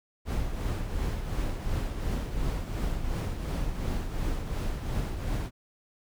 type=noise with tremolo; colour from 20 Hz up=brown; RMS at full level=-28 dBFS; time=0.25-5.51 s; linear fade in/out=50 ms; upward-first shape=triangle; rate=2.8 Hz; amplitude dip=55%; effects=none